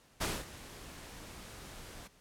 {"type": "noise with ADSR envelope", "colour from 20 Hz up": "pink", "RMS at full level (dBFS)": -32, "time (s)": [0.2, 2.08], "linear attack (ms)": 17, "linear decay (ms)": 230, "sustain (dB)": -17, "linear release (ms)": 13, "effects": ["pink hiss -64 dBFS RMS until 2.2 s", "low-pass 12000 Hz 12 dB/octave"]}